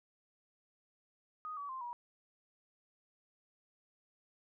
sine tone with pitch steps, 1244.5 / 1141.2 / 1046.5 / 959.6 Hz, D#6 / C#6 / C6 / A#5, 0 / +50 / 0 / +50 cents, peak -40 dBFS, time 1.45-1.93 s, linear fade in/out 0 ms, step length 120 ms, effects none

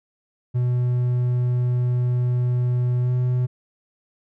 triangle tone with pitch glide, 123.47 to 125.05 Hz, B2 to B2, 0 to +22 cents, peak -16 dBFS, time 0.54-3.47 s, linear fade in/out 20 ms, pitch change +22 cents, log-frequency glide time 3.01-3.11 s, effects none

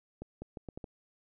accelerating click train, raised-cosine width 2 ms, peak -28 dBFS, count 6, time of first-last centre 0.22-0.842 s, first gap 200 ms, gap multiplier 0.76, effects none

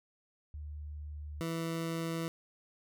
sine / 20% pulse tone pair in turn, 74.5 / 164.75 Hz, D2 / E3, +25 / -1 cents, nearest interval octave + major second, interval 1374 cents, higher second, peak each -40 / -29 dBFS, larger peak second, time 0.54-1.41 / 1.41-2.28 s, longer neither, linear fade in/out 0 ms, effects none

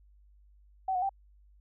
sine tone with pitch steps, 760 / 728 / 782 Hz, F#5 / F#5 / G5, +46 / -28 / -4 cents, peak -27 dBFS, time 0.88-1.093 s, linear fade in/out 5 ms, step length 71 ms, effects added 50 Hz sine -57 dBFS peak until 1.6 s

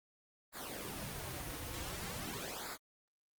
pink noise with flanger, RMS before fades -43 dBFS, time 0.52-2.78 s, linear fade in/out 50 ms, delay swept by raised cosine 0.33 to 5.13 ms, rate 0.46 Hz, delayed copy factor -0.8, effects Opus 24 kbps

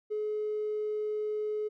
triangle tone with tanh clipping, 424.9 Hz, G#4, 40 cents sharp, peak -29 dBFS, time 0.1-1.69 s, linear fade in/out 20 ms, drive 1 dB, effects none

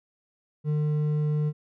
sine tone with hard clipping, 150.5 Hz, D3, 43 cents sharp, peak -24 dBFS, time 0.64-1.53 s, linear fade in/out 50 ms, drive 5 dB, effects none

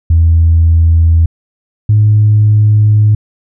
sine tone pair in turn, 82.41 / 106.09 Hz, E2 / G#2, 0 / +37 cents, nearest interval major third, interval 437 cents, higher second, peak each -3 dBFS, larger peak neither, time 0.1-1.26 / 1.89-3.15 s, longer second, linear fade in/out 5 ms, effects tanh soft clip ceiling 0 dBFS

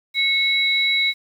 sine tone pair together, 2192 / 3899 Hz, C#7 / B7, -20 / -23 cents, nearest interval minor seventh, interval 997 cents, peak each -19 dBFS, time 0.14-1.14 s, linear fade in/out 50 ms, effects 8-bit

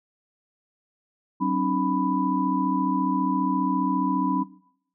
sine tone cluster, 188.2 / 267.7 / 302.4 / 992 Hz, F#3 / C4 / D#4 / B5, +30 / +40 / -49 / +7 cents, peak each -27 / -26 / -28 / -26 dBFS, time 1.4-4.44 s, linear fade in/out 20 ms, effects noise-tail reverb RT60 0.7 s tail -20 dB re dry

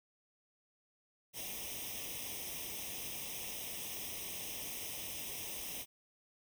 white noise with comb filter, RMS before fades -43 dBFS, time 1.33-5.86 s, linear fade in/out 50 ms, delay 0.34 ms, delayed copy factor +0.85, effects none

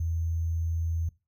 sine tone with sample-and-hold, 82.41 Hz, E2, in tune, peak -26 dBFS, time 0-1.09 s, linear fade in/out 5 ms, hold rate 6300 Hz, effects noise-tail reverb RT60 0.3 s tail -22 dB re dry

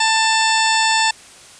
harmonic tone, 888 Hz, A5, 16 cents sharp, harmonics 1 / 2 / 3 / 4 / 5 / 6 / 8 / 9, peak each -17 / -20 / -22 / -23 / -24 / -25 / -26 / -27 dBFS, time 0-1.11 s, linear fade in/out 5 ms, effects white hiss -42 dBFS RMS until 1.59 s + resampled to 22050 Hz

